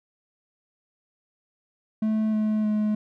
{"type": "tone with pitch steps", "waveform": "triangle", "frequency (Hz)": [217.4, 214.9, 212.4], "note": ["A3", "A3", "G#3"], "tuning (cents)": [-21, -41, 39], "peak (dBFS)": -19, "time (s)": [2.02, 2.95], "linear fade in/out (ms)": 5, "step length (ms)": 310, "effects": []}